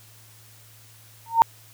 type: tone with exponential growth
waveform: sine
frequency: 915 Hz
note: A#5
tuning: 32 cents flat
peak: -7 dBFS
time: 1.26-1.42 s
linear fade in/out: 0 ms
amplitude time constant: 34 ms
effects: added 110 Hz sine -52 dBFS peak until 1.73 s + white hiss -52 dBFS RMS until 1.73 s